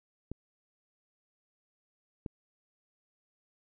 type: clicks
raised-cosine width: 3 ms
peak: -25 / -24 dBFS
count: 2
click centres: 0.316 / 2.262 s
effects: none